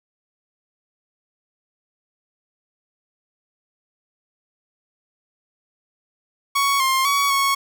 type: tone with pitch steps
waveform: sawtooth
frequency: 1115 / 1059 / 1126 / 1105 Hz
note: C#6 / C6 / C#6 / C#6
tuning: +10 / +21 / +27 / -6 cents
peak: -13 dBFS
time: 6.55-7.55 s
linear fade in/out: 10 ms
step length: 250 ms
effects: none